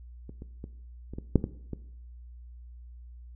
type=clicks; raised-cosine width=3 ms; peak=-29 / -29 / -26 / -27 / -23 / -6 / -16 / -21 dBFS; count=8; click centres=0.294 / 0.421 / 0.641 / 1.136 / 1.185 / 1.357 / 1.441 / 1.733 s; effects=noise-tail reverb RT60 0.7 s tail -17 dB re dry + added 60 Hz sine -44 dBFS peak until 3.35 s